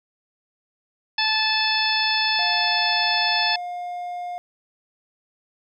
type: harmonic tone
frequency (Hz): 872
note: A5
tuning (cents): -16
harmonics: 1 / 2 / 3 / 4 / 5 / 6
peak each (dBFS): -26 / -26 / -26 / -26 / -26 / -26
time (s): 1.18-3.56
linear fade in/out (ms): 5
type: tone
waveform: triangle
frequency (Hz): 710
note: F5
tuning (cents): +28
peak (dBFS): -26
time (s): 2.39-4.38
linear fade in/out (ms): 0
effects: none